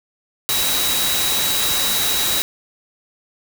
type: tone in noise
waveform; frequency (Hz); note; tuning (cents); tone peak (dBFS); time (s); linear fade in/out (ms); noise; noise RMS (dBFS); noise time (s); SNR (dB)
sine; 3872; B7; -35; -22; 0.49-2.42; 0; white; -20; 0.49-2.42; -5
effects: none